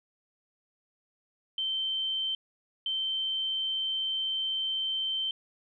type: tone pair in turn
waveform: sine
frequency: 3108 / 3108 Hz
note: G7 / G7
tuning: -16 / -16 cents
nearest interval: unison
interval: 0 cents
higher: neither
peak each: -28 dBFS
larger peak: neither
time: 1.58-2.35 / 2.86-5.31 s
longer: second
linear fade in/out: 2 ms
effects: none